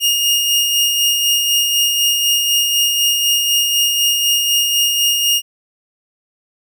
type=tone with tremolo; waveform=sawtooth; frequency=2844 Hz; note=F7; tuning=31 cents sharp; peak=-8 dBFS; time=0-5.42 s; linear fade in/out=50 ms; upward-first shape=sine; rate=4 Hz; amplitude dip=35%; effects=none